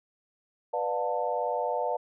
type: chord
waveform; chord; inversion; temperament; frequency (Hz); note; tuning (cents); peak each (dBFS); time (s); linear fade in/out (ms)
sine; B half-diminished seventh; none; just; 493.9 / 592.7 / 711.2 / 889; B4 / D5 / F5 / A5; 0 / +16 / +31 / +18; -32; 0.73-1.97; 10
effects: none